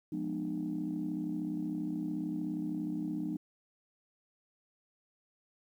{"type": "chord", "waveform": "sine", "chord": "F half-diminished seventh", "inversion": "none", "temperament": "equal with one note detuned", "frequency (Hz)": [174.61, 207.7, 246.9, 304], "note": ["F3", "Ab3", "Cb4", "Eb4"], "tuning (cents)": [0, 0, 0, -40], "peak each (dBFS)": [-39, -40, -40, -35], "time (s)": [0.12, 3.37], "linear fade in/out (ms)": 5, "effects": ["tanh soft clip ceiling -26 dBFS", "11-bit"]}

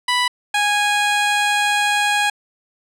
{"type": "tone pair in turn", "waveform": "15% pulse", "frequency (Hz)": [987.8, 825.9], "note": ["B5", "G#5"], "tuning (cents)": [0, -10], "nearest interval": "minor third", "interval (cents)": 310, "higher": "first", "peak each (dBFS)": -9, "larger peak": "neither", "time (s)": [[0.08, 0.28], [0.54, 2.3]], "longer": "second", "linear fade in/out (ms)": 5, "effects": ["low-pass 9000 Hz 12 dB/octave"]}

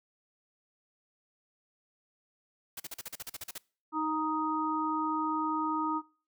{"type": "noise bursts", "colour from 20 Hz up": "white", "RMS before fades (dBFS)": -40, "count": 12, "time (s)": [2.77, 3.581], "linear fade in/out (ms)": 5, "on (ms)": 30, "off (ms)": 41}
{"type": "harmonic tone", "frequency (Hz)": 311.7, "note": "D#4", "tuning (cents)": 3, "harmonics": [1, 3, 4], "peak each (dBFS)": [-33, -33, -33], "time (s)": [3.92, 6.02], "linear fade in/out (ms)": 50}
{"effects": ["noise-tail reverb RT60 0.4 s tail -24 dB re dry"]}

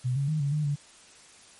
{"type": "tone with pitch steps", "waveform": "sine", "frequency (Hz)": [126, 139.5, 155, 141.4, 151.4, 144.3], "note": ["B2", "C#3", "D#3", "C#3", "D#3", "D3"], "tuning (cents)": [35, 11, -6, 35, -47, -30], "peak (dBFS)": -24, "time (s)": [0.04, 0.76], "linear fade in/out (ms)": 20, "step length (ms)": 120, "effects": ["white hiss -53 dBFS RMS until 1.59 s", "MP3 48 kbps"]}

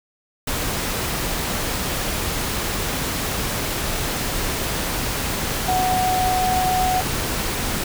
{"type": "tone in noise", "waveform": "sine", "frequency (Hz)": 740, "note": "F#5", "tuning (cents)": 0, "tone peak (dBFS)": -18, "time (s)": [5.68, 7.01], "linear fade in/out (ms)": 5, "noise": "pink", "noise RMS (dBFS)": -24, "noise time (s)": [0.47, 7.84], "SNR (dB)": 3, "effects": []}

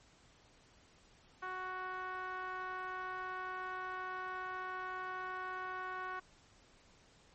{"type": "tone with low-pass filter", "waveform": "5% pulse", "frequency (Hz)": 370.6, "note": "F#4", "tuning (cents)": 3, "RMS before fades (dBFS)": -42, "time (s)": [1.42, 6.2], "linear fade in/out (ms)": 10, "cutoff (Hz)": 1300, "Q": 3.4, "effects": ["pink hiss -65 dBFS RMS until 7.34 s", "MP3 32 kbps"]}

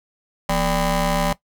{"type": "ring-modulated tone", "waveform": "20% pulse", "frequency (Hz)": 207.1, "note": "G#3", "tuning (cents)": -5, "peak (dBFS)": -10, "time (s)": [0.49, 1.33], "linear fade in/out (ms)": 5, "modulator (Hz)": 378, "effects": ["noise-tail reverb RT60 0.1 s tail -17 dB re dry"]}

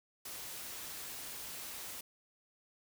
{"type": "noise", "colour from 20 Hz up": "white", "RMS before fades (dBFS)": -45, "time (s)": [0.25, 2.01], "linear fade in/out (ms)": 5, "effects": []}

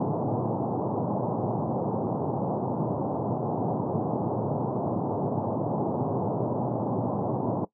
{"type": "band-pass noise", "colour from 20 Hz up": "pink", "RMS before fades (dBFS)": -28, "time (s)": [0, 7.65], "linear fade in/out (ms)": 5, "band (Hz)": [110, 940], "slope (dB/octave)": 48, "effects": ["noise-tail reverb RT60 0.1 s tail -19 dB re dry"]}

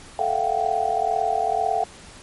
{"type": "tone cluster", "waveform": "sine", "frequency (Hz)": [439.4, 658, 700, 736, 778], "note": ["A4", "E5", "F5", "F#5", "G5"], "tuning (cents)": [-2, -3, 4, -9, -13], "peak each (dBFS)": [-29, -29, -24, -27, -24], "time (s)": [0.19, 1.84], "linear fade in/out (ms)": 2, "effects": ["pink hiss -44 dBFS RMS until 2.22 s", "MP3 48 kbps"]}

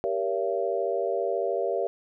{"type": "chord", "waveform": "sine", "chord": "G diminished seventh", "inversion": "none", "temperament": "just", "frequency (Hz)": [392, 470.4, 564.5, 677.4], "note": ["G4", "Bb4", "Db5", "Fb5"], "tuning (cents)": [0, 16, 31, 47], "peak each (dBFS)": -30, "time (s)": [0.04, 1.87], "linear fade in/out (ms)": 0, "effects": []}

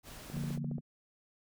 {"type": "noise", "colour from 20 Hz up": "pink", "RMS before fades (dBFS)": -49, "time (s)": [0.03, 0.59], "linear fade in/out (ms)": 50}
{"type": "click train", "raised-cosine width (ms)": 2, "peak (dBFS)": -31, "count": 8, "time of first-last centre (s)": [0.3, 0.783], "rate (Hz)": 14.5}
{"type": "chord", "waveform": "sine", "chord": "Bb major", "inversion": "first", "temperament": "just", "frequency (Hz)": [145.68, 174.81, 233.1], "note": ["D3", "F3", "Bb3"], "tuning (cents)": [-14, 2, 0], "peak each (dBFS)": [-36, -41, -40], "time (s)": [0.31, 0.81], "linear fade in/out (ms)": 50}
{"effects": []}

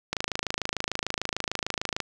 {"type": "click train", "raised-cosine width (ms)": 0.2, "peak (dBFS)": -10, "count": 51, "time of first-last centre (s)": [0.13, 2.003], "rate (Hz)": 26.7, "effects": []}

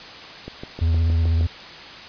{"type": "click train", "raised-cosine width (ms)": 2, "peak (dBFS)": -19, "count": 7, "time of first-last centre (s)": [0.48, 1.41], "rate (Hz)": 6.45}
{"type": "tone with vibrato", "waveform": "triangle", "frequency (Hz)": 82.41, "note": "E2", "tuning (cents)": 0, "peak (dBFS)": -14, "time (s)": [0.81, 1.47], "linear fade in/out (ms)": 10, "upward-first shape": "sine", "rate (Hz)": 16, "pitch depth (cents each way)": 38}
{"effects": ["white hiss -38 dBFS RMS until 2.08 s", "resampled to 11025 Hz"]}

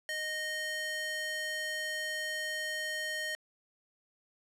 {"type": "tone with high-pass filter", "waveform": "square", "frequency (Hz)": 619, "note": "D#5", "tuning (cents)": -9, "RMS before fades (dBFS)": -36, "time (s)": [0.09, 3.35], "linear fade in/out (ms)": 0, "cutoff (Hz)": 1400, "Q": 2, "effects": ["low-pass 12000 Hz 12 dB/octave"]}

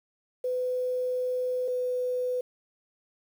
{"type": "tone pair in turn", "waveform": "sine", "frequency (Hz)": [503, 500.1], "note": ["B4", "B4"], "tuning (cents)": [32, 22], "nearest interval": "unison", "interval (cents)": 10, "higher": "first", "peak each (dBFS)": -26, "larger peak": "neither", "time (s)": [[0.44, 1.68], [1.68, 2.41]], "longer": "first", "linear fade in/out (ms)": 5, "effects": ["9-bit"]}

